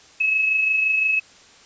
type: tone with amplitude modulation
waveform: sine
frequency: 2580 Hz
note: E7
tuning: 38 cents flat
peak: -15 dBFS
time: 0.2-1.2 s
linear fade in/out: 10 ms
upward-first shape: sine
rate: 25.8 Hz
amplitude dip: 40%
effects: white hiss -49 dBFS RMS until 1.65 s + resampled to 16000 Hz